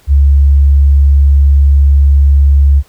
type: tone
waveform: sine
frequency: 70 Hz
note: C#2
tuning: 18 cents sharp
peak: -3 dBFS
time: 0.07-2.83 s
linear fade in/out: 50 ms
effects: pink hiss -47 dBFS RMS until 2.88 s